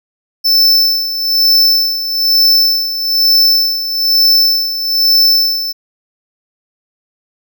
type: tone with tremolo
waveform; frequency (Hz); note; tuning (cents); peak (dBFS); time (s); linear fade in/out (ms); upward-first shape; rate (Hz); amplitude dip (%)
square; 5290; E8; +5; -6; 0.44-5.73; 20; sine; 1.1; 70
effects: none